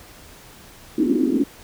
pink band-pass noise, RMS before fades -19 dBFS, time 0.98-1.44 s, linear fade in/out 5 ms, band 250 to 340 Hz, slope 48 dB/octave, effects pink hiss -45 dBFS RMS until 1.63 s

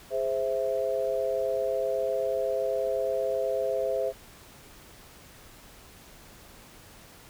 sine chord, Ab augmented, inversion none, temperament equal, 415.3 / 523.3 / 659.3 Hz, Ab4 / C5 / E5, 0 / 0 / 0 cents, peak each -32 / -28 / -30 dBFS, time 0.1-4.13 s, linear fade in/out 50 ms, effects pink hiss -51 dBFS RMS until 7.29 s

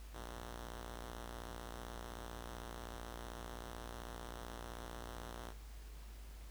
5% pulse ring-modulated tone, 118.5 Hz, A#2, 29 cents sharp, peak -34 dBFS, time 0.12-5.54 s, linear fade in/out 50 ms, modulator 27.9 Hz, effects added 52 Hz sine -49 dBFS peak until 6.5 s + pink hiss -61 dBFS RMS until 6.5 s

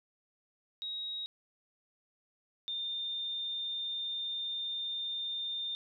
sine tone pair in turn, 3800 / 3615 Hz, A#7 / A7, +33 / +46 cents, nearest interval minor second, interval 87 cents, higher first, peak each -36 / -34 dBFS, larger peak second, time 0.82-1.26 / 2.68-5.75 s, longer second, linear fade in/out 0 ms, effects none

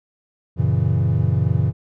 triangle chord, F# dominant seventh, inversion none, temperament equal with one note detuned, 93.41 / 116.54 / 138.59 / 164.81 Hz, F#2 / A#2 / C#3 / E3, +17 / 0 / 0 / 0 cents, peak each -19 / -18 / -19 / -22 dBFS, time 0.56-1.73 s, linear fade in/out 50 ms, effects none

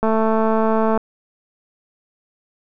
click train, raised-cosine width 1 ms, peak -6 dBFS, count 210, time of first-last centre 0.03-0.976 s, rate 221 Hz, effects none

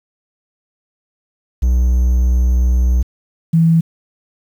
triangle / sine tone pair in turn, 61.74 / 164.44 Hz, B1 / E3, 0 / -4 cents, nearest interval octave + perfect fourth, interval 1696 cents, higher second, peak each -8 / -8 dBFS, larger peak neither, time 1.62-3.03 / 3.53-3.81 s, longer first, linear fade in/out 10 ms, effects 7-bit

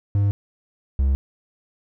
triangle tone pair in turn, 100.9 / 67.65 Hz, G#2 / C#2, -49 / -42 cents, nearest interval perfect fifth, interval 693 cents, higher first, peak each -14 dBFS, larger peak neither, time 0.15-0.31 / 0.99-1.15 s, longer neither, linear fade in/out 0 ms, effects none

